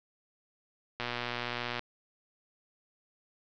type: click train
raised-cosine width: 0.3 ms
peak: -18 dBFS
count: 97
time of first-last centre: 1-1.793 s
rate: 121 Hz
effects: resampled to 16000 Hz + 10-bit